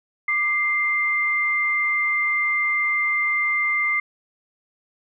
sine tone pair together, 1188 / 2093 Hz, D6 / C7, +20 / 0 cents, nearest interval minor seventh, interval 980 cents, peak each -28 / -19 dBFS, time 0.28-4 s, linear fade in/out 5 ms, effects none

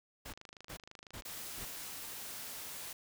pink noise bursts, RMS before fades -46 dBFS, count 4, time 0.25-1.654 s, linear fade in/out 10 ms, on 81 ms, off 360 ms
click train, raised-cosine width 0.2 ms, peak -33 dBFS, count 31, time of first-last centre 0.26-1.414 s, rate 26 Hz
white noise, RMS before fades -45 dBFS, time 1.25-2.93 s, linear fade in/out 5 ms
effects none

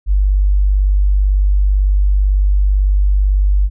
sine tone, 49 Hz, G1, in tune, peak -9 dBFS, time 0.06-3.7 s, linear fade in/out 50 ms, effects none

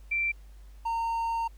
sine / triangle tone pair in turn, 2349 / 917.8 Hz, D7 / A#5, 0 / -27 cents, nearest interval octave + major third, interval 1627 cents, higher first, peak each -25 dBFS, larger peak neither, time 0.11-0.32 / 0.85-1.48 s, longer second, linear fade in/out 10 ms, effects added 50 Hz sine -46 dBFS peak until 1.57 s + pink hiss -64 dBFS RMS until 1.57 s

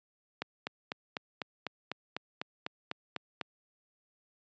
click train, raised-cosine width 0.3 ms, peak -18 dBFS, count 13, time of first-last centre 0.42-3.413 s, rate 4.01 Hz, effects high-pass 150 Hz 12 dB/octave + resampled to 16000 Hz

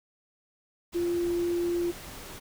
sine tone in noise, 346.2 Hz, F4, 15 cents flat, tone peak -25 dBFS, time 0.94-1.92 s, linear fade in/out 20 ms, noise pink, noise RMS -43 dBFS, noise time 0.92-2.4 s, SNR +15 dB, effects none

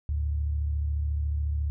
sine tone pair together, 73.7 / 107.78 Hz, D2 / A2, +7 / -35 cents, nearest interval perfect fifth, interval 658 cents, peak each -25 / -37 dBFS, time 0.09-1.7 s, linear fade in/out 0 ms, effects none

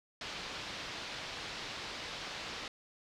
white low-pass noise, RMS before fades -43 dBFS, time 0.21-2.68 s, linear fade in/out 2 ms, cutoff 4700 Hz, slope 24 dB/octave, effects none

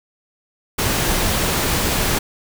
pink noise, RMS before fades -19 dBFS, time 0.78-2.19 s, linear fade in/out 10 ms, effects none

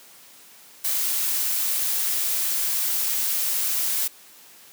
blue noise, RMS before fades -24 dBFS, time 0.84-4.08 s, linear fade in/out 10 ms, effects white hiss -49 dBFS RMS until 4.72 s + high-pass 150 Hz 12 dB/octave

